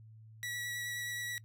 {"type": "tone with vibrato", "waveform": "sawtooth", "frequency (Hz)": 1936, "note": "B6", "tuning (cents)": -35, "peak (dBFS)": -34, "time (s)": [0.43, 1.38], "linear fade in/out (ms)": 0, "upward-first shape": "triangle", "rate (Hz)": 9.4, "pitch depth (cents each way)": 15, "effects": ["noise-tail reverb RT60 0.1 s tail -23 dB re dry", "added 110 Hz sine -52 dBFS peak until 1.44 s"]}